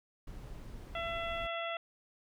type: noise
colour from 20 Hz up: brown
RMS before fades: -46 dBFS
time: 0.27-1.47 s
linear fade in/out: 5 ms
type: harmonic tone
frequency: 672 Hz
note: E5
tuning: 33 cents sharp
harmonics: 1 / 2 / 3 / 4 / 5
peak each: -38 / -41 / -43 / -44 / -45 dBFS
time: 0.95-1.77 s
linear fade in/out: 2 ms
effects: none